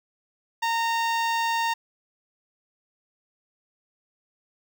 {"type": "tone with notch filter", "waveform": "sawtooth", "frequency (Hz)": 920, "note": "A#5", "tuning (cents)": -23, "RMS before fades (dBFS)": -25, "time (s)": [0.62, 1.74], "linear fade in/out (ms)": 10, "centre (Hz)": 11000, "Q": 0.55, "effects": []}